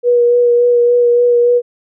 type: tone with vibrato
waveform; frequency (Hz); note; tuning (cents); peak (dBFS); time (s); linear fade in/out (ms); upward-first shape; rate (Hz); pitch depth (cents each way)
sine; 482; B4; -42; -7; 0.03-1.62; 50; sine; 3.5; 16
effects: none